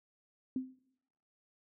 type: tone with exponential decay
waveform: sine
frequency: 258.9 Hz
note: C4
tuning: 18 cents flat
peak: -29 dBFS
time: 0.56-0.79 s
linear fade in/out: 2 ms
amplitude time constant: 48 ms
effects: noise-tail reverb RT60 0.9 s tail -24 dB re dry